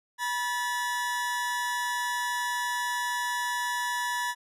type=tone pair together; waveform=40% pulse; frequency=972.6 / 1733 Hz; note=B5 / A6; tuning=-27 / -27 cents; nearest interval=minor seventh; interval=1000 cents; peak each=-29 / -31 dBFS; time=0.18-4.35 s; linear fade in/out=50 ms; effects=resampled to 32000 Hz